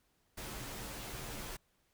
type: noise with comb filter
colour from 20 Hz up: pink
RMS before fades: -44 dBFS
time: 0.37-1.57 s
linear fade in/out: 10 ms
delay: 12 ms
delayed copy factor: -0.6
effects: pink hiss -75 dBFS RMS until 1.93 s